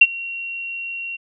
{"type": "tone with ADSR envelope", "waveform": "sine", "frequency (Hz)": 2743, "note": "F7", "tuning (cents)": -32, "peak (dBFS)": -3, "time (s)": [0.01, 1.17], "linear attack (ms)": 7, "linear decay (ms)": 41, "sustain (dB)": -23, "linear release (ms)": 18, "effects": []}